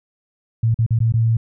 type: tone with dropouts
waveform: sine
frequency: 113.8 Hz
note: A#2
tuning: 41 cents flat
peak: -13 dBFS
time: 0.63-1.37 s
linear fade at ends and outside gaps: 5 ms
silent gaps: 0.744-0.788 / 0.864-0.906 / 0.99-1.003 / 1.123-1.138 s
effects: none